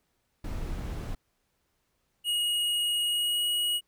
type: noise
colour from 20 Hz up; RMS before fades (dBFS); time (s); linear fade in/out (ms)
brown; -34; 0.44-1.15; 5
type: tone with pitch glide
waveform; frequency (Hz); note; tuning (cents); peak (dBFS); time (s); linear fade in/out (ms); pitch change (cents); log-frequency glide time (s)
square; 2883 to 2903; F#7 to F#7; -46 to -34; -26; 2.24-3.81; 50; +12; 3.08-3.44
effects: pink hiss -75 dBFS RMS until 3.87 s